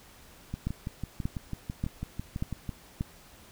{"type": "two click trains", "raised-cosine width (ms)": 5, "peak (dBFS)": [-21, -17], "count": [14, 5], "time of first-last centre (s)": [[0.54, 2.692], [0.67, 3.009]], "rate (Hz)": [6.04, 1.71], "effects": ["pink hiss -54 dBFS RMS until 3.51 s"]}